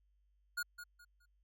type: tone with echo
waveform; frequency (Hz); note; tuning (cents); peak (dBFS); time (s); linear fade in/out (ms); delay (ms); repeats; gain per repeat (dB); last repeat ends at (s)
square; 1437; F6; +49; -36; 0.57-0.63; 10; 210; 3; -11; 1.26
effects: added 50 Hz sine -70 dBFS peak until 1.43 s